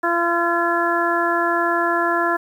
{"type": "harmonic tone", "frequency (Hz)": 341.6, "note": "F4", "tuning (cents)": -38, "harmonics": [1, 2, 3, 4, 5], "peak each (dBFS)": [-23, -23, -23, -23, -23], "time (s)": [0.03, 2.37], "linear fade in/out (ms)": 10, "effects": ["8-bit"]}